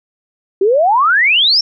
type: exponential sweep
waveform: sine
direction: up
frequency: 370 to 5570 Hz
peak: -8 dBFS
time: 0.61-1.61 s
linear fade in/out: 5 ms
effects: none